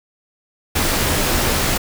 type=noise with comb filter; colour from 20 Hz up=pink; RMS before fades=-18 dBFS; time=0.75-1.78 s; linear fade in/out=10 ms; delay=19 ms; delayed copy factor=-0.5; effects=none